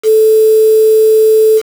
sine tone with quantisation, 437.2 Hz, A4, 11 cents flat, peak -4 dBFS, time 0.03-1.62 s, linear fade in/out 50 ms, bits 4, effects none

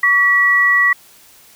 sine tone pair together, 1138 / 1940 Hz, C#6 / B6, +45 / -31 cents, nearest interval major sixth, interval 924 cents, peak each -18 / -10 dBFS, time 0.03-0.93 s, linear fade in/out 5 ms, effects white hiss -46 dBFS RMS until 1.55 s

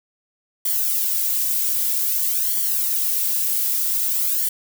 violet noise with flanger, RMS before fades -21 dBFS, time 0.65-4.49 s, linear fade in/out 5 ms, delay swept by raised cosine 0.77 to 2.97 ms, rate 0.52 Hz, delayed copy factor -0.8, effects none

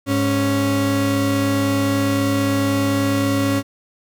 35% pulse tone pair together, 103.83 / 277.2 Hz, G#2 / C#4, 0 / 0 cents, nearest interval octave + perfect fourth, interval 1700 cents, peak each -20 / -16 dBFS, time 0.06-3.63 s, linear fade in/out 50 ms, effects none

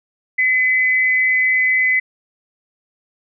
sine tone pair together, 2024 / 2272 Hz, B6 / C#7, +42 / +42 cents, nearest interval major second, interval 200 cents, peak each -13 / -23 dBFS, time 0.38-2 s, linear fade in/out 10 ms, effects none

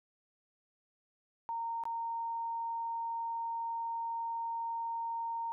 sine tone with dropouts, 922 Hz, A#5, 19 cents flat, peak -34 dBFS, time 1.49-5.52 s, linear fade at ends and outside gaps 0 ms, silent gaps 1.837-1.854 s, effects none

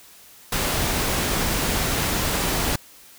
pink noise, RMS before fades -23 dBFS, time 0.52-2.76 s, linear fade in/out 5 ms, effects white hiss -48 dBFS RMS until 3.18 s

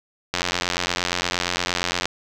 click train, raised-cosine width 0.2 ms, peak -4 dBFS, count 153, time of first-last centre 0.34-2.056 s, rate 88.6 Hz, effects none

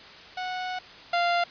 sawtooth tone pair in turn, 736 / 694.7 Hz, F#5 / F5, -9 / -9 cents, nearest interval minor second, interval 100 cents, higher first, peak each -26 / -18 dBFS, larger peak second, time 0.37-0.79 / 1.13-1.44 s, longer first, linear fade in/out 5 ms, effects white hiss -46 dBFS RMS until 1.5 s + resampled to 11025 Hz

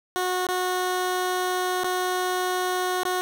15% pulse tone with dropouts, 365.6 Hz, F#4, 21 cents flat, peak -17 dBFS, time 0.16-3.21 s, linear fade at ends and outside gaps 0 ms, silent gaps 0.468-0.488 / 1.835-1.843 / 3.033-3.052 s, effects none

